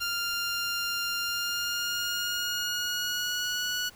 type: tone with pitch glide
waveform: 15% pulse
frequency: 1396.9 to 1468.9 Hz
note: F6 to F#6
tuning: 0 to -13 cents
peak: -22 dBFS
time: 0-3.9 s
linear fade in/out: 20 ms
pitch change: +87 cents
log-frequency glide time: 1.19-3.7 s
effects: pink hiss -54 dBFS RMS until 3.95 s